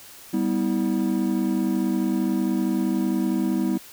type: tone cluster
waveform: triangle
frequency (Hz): 196.1 / 246.9 / 322.2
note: G3 / B3 / E4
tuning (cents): +1 / 0 / -39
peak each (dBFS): -23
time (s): 0.33-3.78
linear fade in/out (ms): 10
effects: white hiss -45 dBFS RMS until 3.92 s